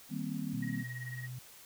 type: chord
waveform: sine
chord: C minor seventh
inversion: first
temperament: just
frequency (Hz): 156.98 / 196.22 / 235.5 / 261.6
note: Eb3 / G3 / Bb3 / C4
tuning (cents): +16 / +2 / +18 / 0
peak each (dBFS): -40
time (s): 0.09-0.85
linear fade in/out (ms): 50
type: tone with pitch glide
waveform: sine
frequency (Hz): 123.47 to 125.99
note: B2 to B2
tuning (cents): 0 to +35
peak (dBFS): -40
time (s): 0.53-1.39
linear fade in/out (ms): 5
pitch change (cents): +35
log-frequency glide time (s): 0.82-1.15
type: tone with tremolo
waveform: sine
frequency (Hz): 1892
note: A#6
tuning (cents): +25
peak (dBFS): -40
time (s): 0.62-1.28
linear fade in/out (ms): 10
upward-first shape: sine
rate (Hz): 18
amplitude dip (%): 85
effects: white hiss -55 dBFS RMS until 1.65 s